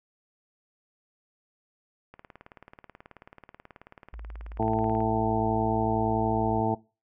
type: click train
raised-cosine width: 0.5 ms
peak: -31 dBFS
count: 54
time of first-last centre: 2.14-5.005 s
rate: 18.5 Hz
type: tone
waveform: sine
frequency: 55 Hz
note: A1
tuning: in tune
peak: -37 dBFS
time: 4.13-6.61 s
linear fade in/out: 5 ms
type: harmonic tone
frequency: 110.8 Hz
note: A2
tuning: 13 cents sharp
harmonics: 1 / 2 / 3 / 4 / 6 / 7 / 8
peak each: -31 / -31 / -31 / -31 / -31 / -31 / -31 dBFS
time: 4.59-6.75 s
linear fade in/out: 10 ms
effects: noise-tail reverb RT60 0.3 s tail -21 dB re dry